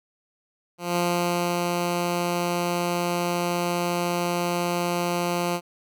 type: tone with ADSR envelope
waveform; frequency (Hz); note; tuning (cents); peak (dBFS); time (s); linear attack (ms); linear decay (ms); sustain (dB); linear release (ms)
10% pulse; 174.61; F3; 0; -13; 0.78-5.61; 180; 630; -2; 62
effects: none